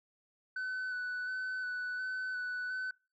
sine tone with vibrato, 1500 Hz, F#6, 23 cents sharp, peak -32 dBFS, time 0.56-2.91 s, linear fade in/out 5 ms, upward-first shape square, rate 1.4 Hz, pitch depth 15 cents each way, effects noise-tail reverb RT60 0.3 s tail -24 dB re dry + tanh soft clip ceiling -34 dBFS

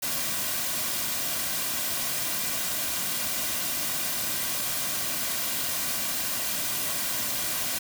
white noise with comb filter, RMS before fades -29 dBFS, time 0.02-7.79 s, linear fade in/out 10 ms, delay 2.3 ms, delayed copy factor -0.5, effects none

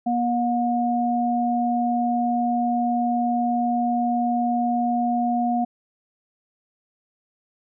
sine tone pair together, 240 / 719.2 Hz, B3 / F#5, -49 / -49 cents, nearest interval octave + perfect fifth, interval 1900 cents, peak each -22 / -22 dBFS, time 0.06-5.65 s, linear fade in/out 10 ms, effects none

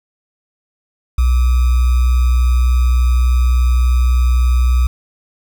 sine tone with sample-and-hold, 61.74 Hz, B1, in tune, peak -9 dBFS, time 1.18-4.87 s, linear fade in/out 5 ms, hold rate 1225 Hz, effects none

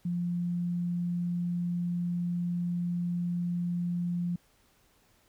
sine tone, 174.61 Hz, F3, in tune, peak -28 dBFS, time 0.05-4.36 s, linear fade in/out 5 ms, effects pink hiss -66 dBFS RMS until 5.28 s

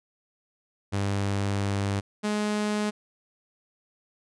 sawtooth tone pair in turn, 99.7 / 210 Hz, G2 / G#3, +30 / +19 cents, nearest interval octave + minor second, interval 1289 cents, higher second, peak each -21 dBFS, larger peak neither, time 0.92-2.01 / 2.23-2.91 s, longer first, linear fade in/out 20 ms, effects resampled to 22050 Hz

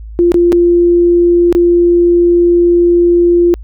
sine tone with dropouts, 346.8 Hz, F4, 12 cents flat, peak -5 dBFS, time 0.19-3.54 s, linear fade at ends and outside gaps 0 ms, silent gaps 0.319-0.343 / 0.521-0.527 / 1.526-1.55 s, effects added 54 Hz sine -25 dBFS peak until 3.63 s

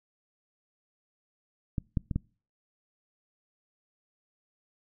clicks, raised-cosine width 5 ms, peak -17 / -14 / -19 / -15 dBFS, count 4, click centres 1.782 / 1.972 / 2.112 / 2.16 s, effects noise-tail reverb RT60 0.4 s tail -26 dB re dry

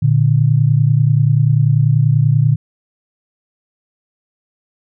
sine tone pair together, 116.54 / 146.83 Hz, A#2 / D3, 0 / 0 cents, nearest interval major third, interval 400 cents, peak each -12 dBFS, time 0.02-2.56 s, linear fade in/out 10 ms, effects none

